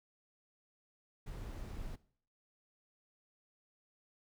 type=noise; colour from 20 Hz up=brown; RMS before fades=-44 dBFS; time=1.26-1.96 s; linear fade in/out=10 ms; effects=noise-tail reverb RT60 0.5 s tail -18 dB re dry